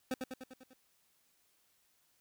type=tone with echo; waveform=25% pulse; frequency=258.2 Hz; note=C4; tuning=23 cents flat; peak=-29 dBFS; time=0.11-0.14 s; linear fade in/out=2 ms; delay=99 ms; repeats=6; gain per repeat=-4 dB; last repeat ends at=0.734 s; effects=white hiss -73 dBFS RMS until 2.2 s